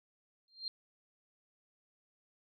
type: tone with exponential growth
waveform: sine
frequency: 4186 Hz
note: C8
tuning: in tune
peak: -33 dBFS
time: 0.48-0.68 s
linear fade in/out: 1 ms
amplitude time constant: 42 ms
effects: none